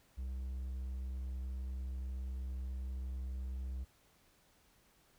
triangle tone, 64.4 Hz, C2, 27 cents flat, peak -36 dBFS, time 0.17-3.85 s, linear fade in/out 20 ms, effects pink hiss -69 dBFS RMS until 5.18 s

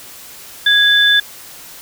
sine tone pair together, 1659 / 3515 Hz, G#6 / A7, -2 / -2 cents, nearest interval octave + minor second, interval 1300 cents, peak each -11 dBFS, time 0.66-1.2 s, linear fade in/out 5 ms, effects white hiss -36 dBFS RMS until 1.81 s

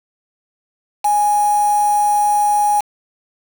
sine tone with quantisation, 830.6 Hz, G#5, in tune, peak -12 dBFS, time 1.04-2.81 s, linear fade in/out 10 ms, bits 4, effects none

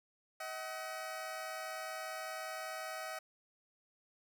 20% pulse tone pair together, 635 / 755.1 Hz, D#5 / F#5, +35 / +35 cents, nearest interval minor third, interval 300 cents, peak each -38 / -40 dBFS, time 0.4-3.19 s, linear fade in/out 5 ms, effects none

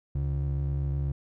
triangle ring-modulated tone, 104.7 Hz, G#2, 15 cents sharp, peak -21 dBFS, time 0.15-1.12 s, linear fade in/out 5 ms, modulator 34 Hz, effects none

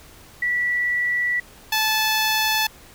sine / 10% pulse tone pair in turn, 1953 / 870 Hz, B6 / A5, -20 / -20 cents, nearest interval octave + major second, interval 1400 cents, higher first, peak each -19 / -10 dBFS, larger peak second, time 0.42-1.4 / 1.72-2.67 s, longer first, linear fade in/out 5 ms, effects pink hiss -47 dBFS RMS until 2.94 s

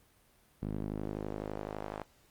sawtooth tone with band-pass filter sweep, 51.91 Hz, G#1, in tune, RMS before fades -39 dBFS, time 0.62-2.03 s, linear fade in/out 0 ms, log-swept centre 210 to 840 Hz, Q 1.1, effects pink hiss -66 dBFS RMS until 2.3 s + Opus 32 kbps

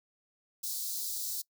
white high-pass noise, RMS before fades -36 dBFS, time 0.63-1.42 s, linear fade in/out 10 ms, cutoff 4000 Hz, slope 48 dB/octave, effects noise-tail reverb RT60 0.1 s tail -23 dB re dry

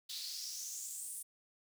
pink noise with high-pass filter sweep, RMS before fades -44 dBFS, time 0.09-1.23 s, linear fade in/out 10 ms, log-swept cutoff 3900 to 9700 Hz, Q 4.5, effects none

